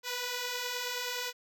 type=beating tone pair; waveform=5% pulse; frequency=485.3 / 494.8 Hz; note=B4 / B4; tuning=-30 / +3 cents; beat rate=9.5 Hz; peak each=-28 / -23 dBFS; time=0.03-1.33 s; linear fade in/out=50 ms; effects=none

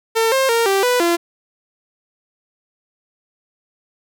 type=tone with pitch steps; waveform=sawtooth; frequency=451.4 / 532 / 462.5 / 390.9 / 494.3 / 342.2 Hz; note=A4 / C5 / A#4 / G4 / B4 / F4; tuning=+44 / +29 / -14 / -5 / +1 / -35 cents; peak=-10 dBFS; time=0.15-1.17 s; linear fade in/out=20 ms; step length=170 ms; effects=none

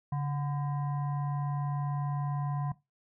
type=tone with frequency modulation; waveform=sine; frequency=142.3 Hz; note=C#3; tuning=46 cents sharp; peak=-28 dBFS; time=0.12-2.72 s; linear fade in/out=5 ms; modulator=873 Hz; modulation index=0.42; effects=noise-tail reverb RT60 0.2 s tail -18 dB re dry

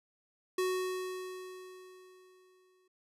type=tone with exponential decay; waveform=square; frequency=370 Hz; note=F#4; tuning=in tune; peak=-29 dBFS; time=0.58-2.88 s; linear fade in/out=5 ms; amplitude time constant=500 ms; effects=resampled to 32000 Hz

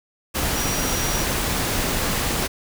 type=tone in noise; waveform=sine; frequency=5760 Hz; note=F#8; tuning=47 cents flat; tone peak=-29 dBFS; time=0.55-1.24 s; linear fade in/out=20 ms; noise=pink; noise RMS=-23 dBFS; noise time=0.34-2.48 s; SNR=-9 dB; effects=none

